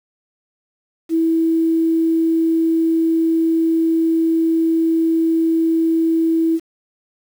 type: tone with quantisation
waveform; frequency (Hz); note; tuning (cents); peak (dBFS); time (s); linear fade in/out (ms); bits
sine; 326.8; E4; -15; -13; 1.09-6.6; 50; 7
effects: none